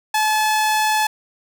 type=tone; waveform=sawtooth; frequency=861 Hz; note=A5; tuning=38 cents flat; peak=-12 dBFS; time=0.14-1.07 s; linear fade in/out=5 ms; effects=none